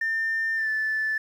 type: tone with pitch glide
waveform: sine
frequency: 1800 to 1750.8 Hz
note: A6 to A6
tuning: +39 to -9 cents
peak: -22 dBFS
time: 0.01-1.18 s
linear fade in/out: 5 ms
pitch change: -48 cents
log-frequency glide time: 0.56-0.69 s
effects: tanh soft clip ceiling -20 dBFS + 9-bit